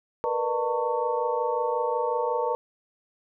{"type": "tone cluster", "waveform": "sine", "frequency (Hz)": [463.7, 489.2, 602, 901, 1112], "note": ["A#4", "B4", "D5", "A5", "C#6"], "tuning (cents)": [-9, -16, 43, 41, 5], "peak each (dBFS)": [-33, -27, -33, -28, -34], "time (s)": [0.24, 2.55], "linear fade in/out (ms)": 0, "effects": []}